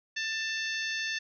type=harmonic tone; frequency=888 Hz; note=A5; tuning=16 cents sharp; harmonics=2 / 3 / 4 / 5 / 6 / 7; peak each=-33 / -37 / -39 / -41 / -43 / -44 dBFS; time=0.16-1.19 s; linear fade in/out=10 ms; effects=none